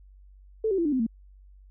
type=tone with pitch steps; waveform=sine; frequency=440 / 385.3 / 337.3 / 295.4 / 258.6 / 226.4 Hz; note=A4 / G4 / E4 / D4 / C4 / A3; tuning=0 / -30 / +40 / +10 / -20 / +50 cents; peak=-22 dBFS; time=0.64-1.066 s; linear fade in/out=5 ms; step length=71 ms; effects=added 48 Hz sine -49 dBFS peak until 1.7 s